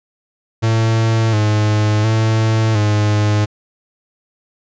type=tone with pitch steps; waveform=45% pulse; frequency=112.3 / 106.3 / 110.9 / 105.1 Hz; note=A2 / G#2 / A2 / G#2; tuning=+36 / +41 / +14 / +21 cents; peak=-12 dBFS; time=0.62-3.46 s; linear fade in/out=20 ms; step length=710 ms; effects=resampled to 16000 Hz

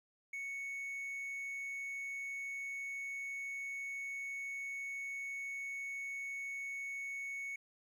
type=tone; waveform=triangle; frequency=2217 Hz; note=C#7; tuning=in tune; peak=-38 dBFS; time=0.33-7.56 s; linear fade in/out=5 ms; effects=13-bit

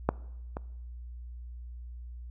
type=clicks; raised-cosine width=1 ms; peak=-9 / -21 dBFS; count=2; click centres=0.09 / 0.569 s; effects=noise-tail reverb RT60 0.9 s tail -22 dB re dry + added 60 Hz sine -40 dBFS peak until 2.3 s

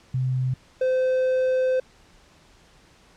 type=tone pair in turn; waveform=sine / triangle; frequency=128.8 / 515.2 Hz; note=C3 / C5; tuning=-27 / -27 cents; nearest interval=2 octaves; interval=2400 cents; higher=second; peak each=-21 / -17 dBFS; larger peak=second; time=0.14-0.54 / 0.81-1.8 s; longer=second; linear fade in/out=5 ms; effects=pink hiss -55 dBFS RMS until 3.16 s + low-pass 7000 Hz 12 dB/octave

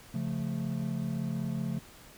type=chord; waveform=triangle; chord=Db augmented; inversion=none; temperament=equal; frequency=138.59 / 174.61 / 220 Hz; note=Db3 / F3 / A3; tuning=0 / 0 / 0 cents; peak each=-33 dBFS; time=0.14-1.79 s; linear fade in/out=5 ms; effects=pink hiss -53 dBFS RMS until 2.17 s

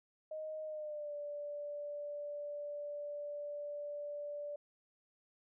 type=tone with pitch glide; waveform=sine; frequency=622.3 to 584 Hz; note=D#5 to D5; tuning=0 to -10 cents; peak=-40 dBFS; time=0.31-4.56 s; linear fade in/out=5 ms; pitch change=-110 cents; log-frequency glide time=0.64-1.14 s; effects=none

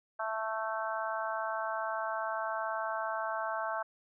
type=harmonic tone; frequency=220.6 Hz; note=A3; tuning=5 cents sharp; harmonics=3 / 4 / 5 / 6 / 7; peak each=-37 / -38 / -39 / -40 / -40 dBFS; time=0.19-3.83 s; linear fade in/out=10 ms; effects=none

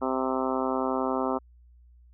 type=harmonic tone; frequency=130.81 Hz; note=C3; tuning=in tune; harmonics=2 / 3 / 4 / 5 / 6 / 7 / 8 / 9 / 10; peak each=-30 / -32 / -33 / -34 / -35 / -35 / -36 / -37 / -37 dBFS; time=0.01-1.39 s; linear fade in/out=20 ms; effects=added 60 Hz sine -52 dBFS peak until 2.13 s

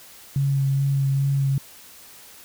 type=tone with vibrato; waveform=sine; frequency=137.6 Hz; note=C#3; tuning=12 cents flat; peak=-18 dBFS; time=0.36-1.58 s; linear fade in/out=2 ms; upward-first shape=sine; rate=2.4 Hz; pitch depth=16 cents each way; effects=white hiss -46 dBFS RMS until 2.44 s

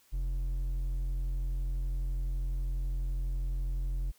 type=tone with hard clipping; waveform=triangle; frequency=44 Hz; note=F1; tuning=14 cents sharp; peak=-31 dBFS; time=0.12-4.12 s; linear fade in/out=20 ms; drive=8 dB; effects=white hiss -65 dBFS RMS until 4.18 s

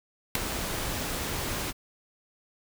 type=noise with ADSR envelope; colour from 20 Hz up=pink; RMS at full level=-17 dBFS; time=0.35-1.73 s; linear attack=4 ms; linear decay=3 ms; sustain=-15 dB; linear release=37 ms; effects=none

